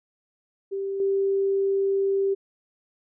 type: tone with level steps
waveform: sine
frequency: 392 Hz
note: G4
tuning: in tune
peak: -26 / -20 dBFS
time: 0.71-2.35 s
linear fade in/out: 20 ms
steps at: 1 s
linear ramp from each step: 2 ms
effects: none